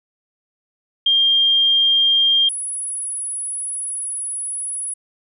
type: tone pair in turn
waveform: sine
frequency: 3203 / 10207 Hz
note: G7 / D#9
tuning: +37 / +43 cents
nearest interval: octave + minor sixth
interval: 2006 cents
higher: second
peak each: -12 / -23 dBFS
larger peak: first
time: 1.06-2.49 / 2.49-4.94 s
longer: second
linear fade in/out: 5 ms
effects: none